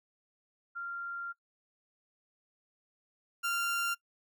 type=tone pair in turn; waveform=sine / 30% pulse; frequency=1388 / 1388 Hz; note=F6 / F6; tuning=-11 / -11 cents; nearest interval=unison; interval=0 cents; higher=neither; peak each=-36 / -27 dBFS; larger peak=second; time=0.75-1.33 / 3.43-3.95 s; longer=first; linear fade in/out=20 ms; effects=noise-tail reverb RT60 0.1 s tail -22 dB re dry